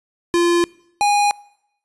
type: tone pair in turn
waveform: square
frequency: 345.2 / 821 Hz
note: F4 / G#5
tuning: -20 / -20 cents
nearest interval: octave + minor third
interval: 1500 cents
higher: second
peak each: -14 dBFS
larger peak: neither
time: 0.34-0.64 / 1.01-1.31 s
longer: neither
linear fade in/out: 0 ms
effects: noise-tail reverb RT60 0.8 s tail -24 dB re dry + resampled to 24000 Hz